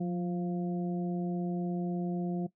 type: harmonic tone with a mistuned harmonic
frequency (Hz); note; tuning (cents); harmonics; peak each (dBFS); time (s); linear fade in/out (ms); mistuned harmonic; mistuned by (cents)
174.61; F3; 0; 1 / 2 / 3 / 4; -30 / -37 / -48 / -44; 0-2.47; 10; 1; +34
effects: noise-tail reverb RT60 0.1 s tail -17 dB re dry